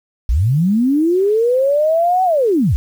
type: linear two-way sweep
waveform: sine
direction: up then down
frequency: 49 to 759 to 49 Hz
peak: -11 dBFS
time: 0.29-2.76 s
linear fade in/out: 0 ms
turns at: 2.24 s
effects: 7-bit